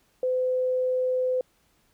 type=tone; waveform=sine; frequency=509 Hz; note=C5; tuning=48 cents flat; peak=-22 dBFS; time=0.23-1.41 s; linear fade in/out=2 ms; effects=pink hiss -66 dBFS RMS until 1.93 s